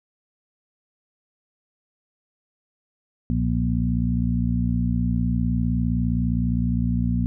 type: harmonic tone with a mistuned harmonic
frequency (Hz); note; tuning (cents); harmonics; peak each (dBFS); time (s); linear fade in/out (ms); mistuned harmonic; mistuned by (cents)
59.6; A#1; +39; 1 / 2 / 3 / 4; -25 / -25 / -25 / -25; 3.3-7.26; 0; 1; +120
effects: none